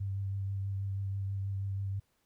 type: tone with vibrato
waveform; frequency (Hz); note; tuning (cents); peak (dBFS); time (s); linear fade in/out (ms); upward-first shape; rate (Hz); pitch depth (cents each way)
sine; 98; G2; 0; -32; 0-2; 10; triangle; 6.2; 21
effects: pink hiss -75 dBFS RMS until 2.25 s